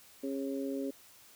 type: harmonic tone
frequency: 136.6 Hz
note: C#3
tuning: 25 cents flat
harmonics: 2 / 3 / 4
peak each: -35 / -39 / -41 dBFS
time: 0.23-0.91 s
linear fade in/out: 10 ms
effects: white hiss -58 dBFS RMS until 1.35 s